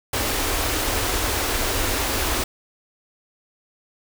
pink band-stop noise, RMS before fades -23 dBFS, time 0.13-2.44 s, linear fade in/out 5 ms, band 110 to 240 Hz, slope 48 dB/octave, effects none

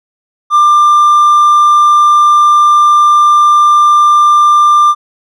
triangle tone with hard clipping, 1191 Hz, D6, 24 cents sharp, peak -4 dBFS, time 0.5-4.95 s, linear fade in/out 50 ms, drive 5 dB, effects none

